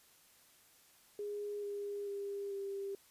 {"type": "tone with pitch steps", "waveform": "sine", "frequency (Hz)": [412.2, 406.5, 400.9, 395.4], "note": ["G#4", "G#4", "G4", "G4"], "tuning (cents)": [-13, -37, 39, 15], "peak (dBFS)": -38, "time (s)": [1.19, 2.95], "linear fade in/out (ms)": 2, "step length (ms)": 440, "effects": ["white hiss -65 dBFS RMS until 3.1 s", "resampled to 32000 Hz"]}